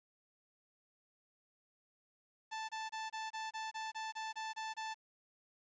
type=tone bursts; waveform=sawtooth; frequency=880 Hz; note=A5; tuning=in tune; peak=-36 dBFS; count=12; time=2.51-4.945 s; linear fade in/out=20 ms; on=180 ms; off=25 ms; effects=resampled to 16000 Hz + 11-bit